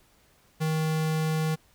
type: tone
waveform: square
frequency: 157.6 Hz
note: D#3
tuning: 23 cents sharp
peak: -25 dBFS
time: 0.6-1.56 s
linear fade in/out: 20 ms
effects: pink hiss -62 dBFS RMS until 1.74 s